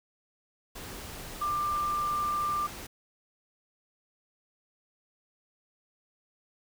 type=tone in noise; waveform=sine; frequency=1188 Hz; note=D6; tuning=20 cents sharp; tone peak=-27 dBFS; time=1.41-2.67 s; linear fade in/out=10 ms; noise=pink; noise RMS=-42 dBFS; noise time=0.75-2.87 s; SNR=+12 dB; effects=none